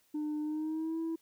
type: tone with pitch glide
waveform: sine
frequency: 301.5 to 326.9 Hz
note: D4 to E4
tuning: +46 to -14 cents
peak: -30 dBFS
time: 0.14-1.16 s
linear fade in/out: 10 ms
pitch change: +140 cents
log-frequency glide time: 0.41-0.99 s
effects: tanh soft clip ceiling -31 dBFS + white hiss -70 dBFS RMS until 1.21 s